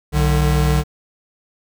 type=tone pair together; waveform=square; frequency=63.07 / 150 Hz; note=B1 / D3; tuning=+37 / +37 cents; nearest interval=octave + minor third; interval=1500 cents; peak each=-17 dBFS; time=0.12-0.84 s; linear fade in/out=50 ms; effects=none